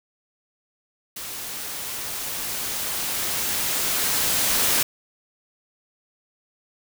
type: noise with level ramp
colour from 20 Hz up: white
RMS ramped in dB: -34 to -20 dBFS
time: 1.16-4.83 s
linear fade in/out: 5 ms
effects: none